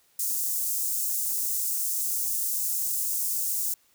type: high-pass noise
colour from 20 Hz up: white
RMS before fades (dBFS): -28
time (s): 0.19-3.74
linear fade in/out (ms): 5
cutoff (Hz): 6600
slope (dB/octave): 24
effects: white hiss -64 dBFS RMS until 3.94 s